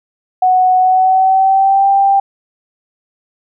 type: tone with pitch glide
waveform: sine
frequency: 740 to 788.5 Hz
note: F#5 to G5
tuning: 0 to +10 cents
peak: -7 dBFS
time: 0.42-2.2 s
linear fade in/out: 5 ms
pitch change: +110 cents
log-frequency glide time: 0.78-1.89 s
effects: none